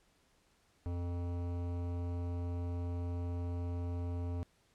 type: tone with hard clipping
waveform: sine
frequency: 87.31 Hz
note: F2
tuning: in tune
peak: -37 dBFS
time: 0.86-4.43 s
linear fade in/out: 0 ms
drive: 16 dB
effects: pink hiss -71 dBFS RMS until 4.74 s + low-pass 10000 Hz 12 dB/octave